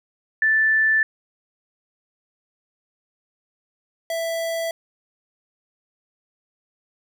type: tone pair in turn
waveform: sine / square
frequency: 1760 / 661.5 Hz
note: A6 / E5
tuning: 0 / +6 cents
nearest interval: octave + perfect fourth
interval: 1694 cents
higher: first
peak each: -15 / -24 dBFS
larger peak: first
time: 0.42-1.03 / 4.1-4.71 s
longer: neither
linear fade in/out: 2 ms
effects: none